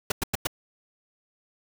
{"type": "noise bursts", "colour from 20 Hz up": "pink", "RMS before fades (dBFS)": -25, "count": 4, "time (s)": [0.1, 0.471], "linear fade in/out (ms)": 5, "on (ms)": 20, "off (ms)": 97, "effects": []}